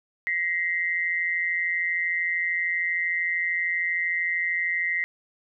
sine tone pair together, 1900 / 2073 Hz, A#6 / C7, +33 / -17 cents, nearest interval major second, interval 150 cents, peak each -26 dBFS, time 0.27-5.04 s, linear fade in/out 0 ms, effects none

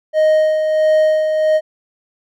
triangle tone with tremolo, 622.3 Hz, D#5, in tune, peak -7 dBFS, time 0.13-1.61 s, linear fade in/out 50 ms, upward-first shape sine, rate 1.5 Hz, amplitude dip 45%, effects none

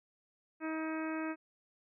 harmonic tone, 317.1 Hz, D#4, 33 cents sharp, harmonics 1 / 2 / 3 / 4 / 5 / 6 / 7 / 8, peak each -36 / -44 / -47 / -46 / -46 / -51 / -51 / -50 dBFS, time 0.6-1.36 s, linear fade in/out 50 ms, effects none

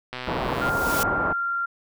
click train, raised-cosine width 0.3 ms, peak -16 dBFS, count 72, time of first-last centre 0.13-0.693 s, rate 126 Hz
white noise with exponential growth, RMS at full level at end -26 dBFS, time 0.24-1.03 s, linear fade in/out 0 ms, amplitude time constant 170 ms
white low-pass noise, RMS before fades -27 dBFS, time 0.27-1.33 s, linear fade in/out 5 ms, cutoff 1100 Hz, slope 24 dB/octave
sine tone with pitch glide, 1399 to 1383.7 Hz, F6 to F6, +3 to -16 cents, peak -23 dBFS, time 0.61-1.66 s, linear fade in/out 10 ms, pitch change -19 cents, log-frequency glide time 0.8-1.48 s
effects none

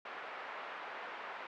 white band-pass noise, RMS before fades -45 dBFS, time 0.05-1.47 s, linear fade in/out 5 ms, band 580 to 1600 Hz, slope 12 dB/octave, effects low-pass 3000 Hz 12 dB/octave

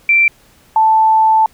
sine tone pair in turn, 2349 / 879.9 Hz, D7 / A5, 0 / 0 cents, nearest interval octave + perfect fourth, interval 1700 cents, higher first, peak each -7 dBFS, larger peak neither, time 0.09-0.28 / 0.76-1.46 s, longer second, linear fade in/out 2 ms, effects pink hiss -49 dBFS RMS until 1.53 s

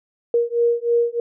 sine beating tone pair, 470 / 473.2 Hz, A#4 / A#4, +14 / +26 cents, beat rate 3.2 Hz, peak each -19 dBFS, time 0.34-1.2 s, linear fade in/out 2 ms, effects none

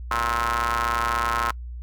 sawtooth ring-modulated tone, 116.54 Hz, A#2, in tune, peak -15 dBFS, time 0.11-1.51 s, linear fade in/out 0 ms, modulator 1180 Hz, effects noise-tail reverb RT60 0.1 s tail -25 dB re dry + added 60 Hz sine -32 dBFS peak until 1.82 s

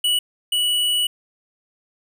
square tone pair in turn, 2943 / 2943 Hz, F#7 / F#7, -10 / -10 cents, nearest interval unison, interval 0 cents, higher neither, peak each -17 / -18 dBFS, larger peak first, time 0.04-0.19 / 0.52-1.07 s, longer second, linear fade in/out 5 ms, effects none

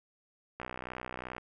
click train, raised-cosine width 0.5 ms, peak -24 dBFS, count 50, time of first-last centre 0.6-1.381 s, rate 62.7 Hz, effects none

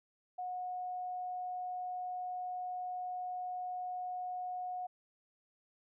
sine tone, 728 Hz, F#5, 28 cents flat, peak -37 dBFS, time 0.38-4.87 s, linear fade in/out 10 ms, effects none

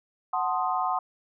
sine chord, F# diminished seventh, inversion none, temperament equal, 740 / 880 / 1046.5 / 1244.5 Hz, F#5 / A5 / C6 / Eb6, 0 / 0 / 0 / 0 cents, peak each -28 / -32 / -29 / -31 dBFS, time 0.33-0.99 s, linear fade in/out 5 ms, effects none

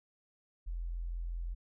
sine tone, 42.71 Hz, F1, 38 cents flat, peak -35 dBFS, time 0.66-1.55 s, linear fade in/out 20 ms, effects none

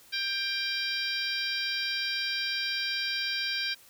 harmonic tone with a mistuned harmonic, 792 Hz, G5, 18 cents sharp, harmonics 2 / 3 / 4 / 5 / 6 / 7, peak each -35 / -35 / -36 / -37 / -34 / -40 dBFS, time 0.12-3.75 s, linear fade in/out 20 ms, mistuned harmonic 5, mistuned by -45 cents, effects white hiss -56 dBFS RMS until 3.89 s

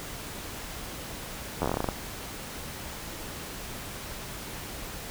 slowing click train, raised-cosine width 1 ms, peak -13 dBFS, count 12, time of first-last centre 1.62-1.888 s, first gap 11 ms, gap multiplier 1.15, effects pink hiss -39 dBFS RMS until 5.1 s

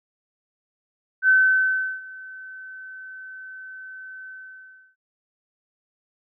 sine tone with ADSR envelope, 1527 Hz, G6, 46 cents flat, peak -12 dBFS, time 1.22-4.96 s, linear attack 66 ms, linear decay 720 ms, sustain -24 dB, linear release 680 ms, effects none

